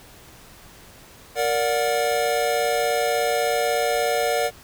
square chord, Bb augmented, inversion none, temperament just, 466.2 / 582.7 / 728.4 Hz, Bb4 / D5 / F#5, 0 / -14 / -27 cents, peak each -25 dBFS, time 1.35-4.51 s, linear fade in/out 50 ms, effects pink hiss -47 dBFS RMS until 4.63 s

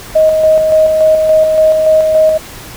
sine tone with tremolo, 628 Hz, D#5, 16 cents sharp, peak -4 dBFS, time 0.15-2.38 s, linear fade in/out 10 ms, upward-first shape square, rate 3.5 Hz, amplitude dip 35%, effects pink hiss -30 dBFS RMS until 2.76 s

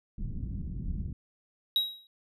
pink low-pass noise, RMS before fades -35 dBFS, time 0.18-1.13 s, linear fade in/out 5 ms, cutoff 210 Hz, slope 24 dB/octave
triangle tone with exponential decay, 3830 Hz, A#7, 46 cents sharp, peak -19 dBFS, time 1.76-2.07 s, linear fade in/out 1 ms, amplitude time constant 67 ms
effects resampled to 32000 Hz

